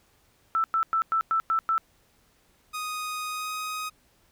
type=tone bursts; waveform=sine; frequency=1324 Hz; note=E6; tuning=7 cents sharp; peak=-21 dBFS; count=7; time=0.55-1.78 s; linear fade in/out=0 ms; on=90 ms; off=100 ms
type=tone with pitch glide; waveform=sawtooth; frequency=1244.5 to 1253.9 Hz; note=D#6 to D#6; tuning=0 to +13 cents; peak=-27 dBFS; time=2.73-3.9 s; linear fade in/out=20 ms; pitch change=+13 cents; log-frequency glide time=3.29-3.52 s
effects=pink hiss -64 dBFS RMS until 4.31 s